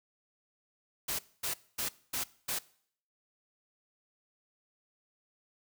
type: noise bursts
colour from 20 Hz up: white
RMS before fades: -34 dBFS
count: 5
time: 1.08-2.59 s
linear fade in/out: 10 ms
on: 110 ms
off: 240 ms
effects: noise-tail reverb RT60 0.6 s tail -21 dB re dry